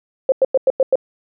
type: tone bursts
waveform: sine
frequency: 529 Hz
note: C5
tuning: 19 cents sharp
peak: -9 dBFS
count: 6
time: 0.29-0.956 s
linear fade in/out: 2 ms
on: 31 ms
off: 96 ms
effects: none